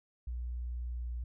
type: tone with pitch glide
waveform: sine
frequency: 60.4 to 59.78 Hz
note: B1 to A#1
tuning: -38 to +44 cents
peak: -35 dBFS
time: 0.27-1.24 s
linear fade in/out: 5 ms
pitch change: -18 cents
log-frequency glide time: 0.89-1.13 s
effects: none